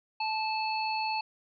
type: harmonic tone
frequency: 874 Hz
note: A5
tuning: 12 cents flat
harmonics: 1 / 3 / 5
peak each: -30 / -35 / -37 dBFS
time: 0.2-1.21 s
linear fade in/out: 5 ms
effects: none